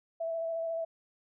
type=tone with vibrato; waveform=sine; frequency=659.3 Hz; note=E5; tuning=in tune; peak=-31 dBFS; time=0.2-0.85 s; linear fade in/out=10 ms; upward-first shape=square; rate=14 Hz; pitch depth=13 cents each way; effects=none